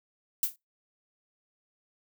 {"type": "noise with exponential decay", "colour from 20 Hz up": "violet", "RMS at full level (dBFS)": -22, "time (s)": [0.43, 0.56], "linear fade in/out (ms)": 1, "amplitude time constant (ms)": 27, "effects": ["noise-tail reverb RT60 0.2 s tail -24 dB re dry"]}